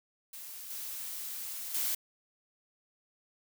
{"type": "noise with level steps", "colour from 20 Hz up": "blue", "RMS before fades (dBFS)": [-45, -40, -32], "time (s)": [0.33, 1.95], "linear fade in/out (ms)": 5, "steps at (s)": [0.7, 1.74], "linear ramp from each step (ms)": 5, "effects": []}